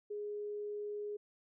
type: tone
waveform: sine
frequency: 415.3 Hz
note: G#4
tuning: in tune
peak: -38 dBFS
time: 0.1-1.17 s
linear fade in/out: 10 ms
effects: none